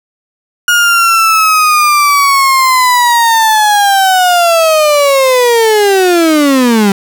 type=linear sweep; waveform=35% pulse; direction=down; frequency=1438 to 192.9 Hz; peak=-4 dBFS; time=0.68-6.92 s; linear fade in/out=2 ms; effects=none